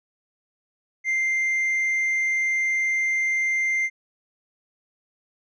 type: tone with tanh clipping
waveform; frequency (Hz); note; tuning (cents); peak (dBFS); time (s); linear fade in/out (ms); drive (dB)
sine; 2093; C7; 0; -21; 1.04-3.9; 50; 2
effects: none